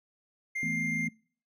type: tone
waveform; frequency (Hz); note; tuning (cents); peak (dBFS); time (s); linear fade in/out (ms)
triangle; 2107; C7; +12; -29; 0.55-1.08; 10
type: chord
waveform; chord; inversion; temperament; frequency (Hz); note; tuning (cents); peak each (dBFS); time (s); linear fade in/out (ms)
sine; E suspended fourth; none; equal; 164.81 / 220 / 246.9; E3 / A3 / B3; 0 / 0 / 0; -36 / -37 / -37; 0.63-1.09; 2
effects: noise-tail reverb RT60 0.5 s tail -25 dB re dry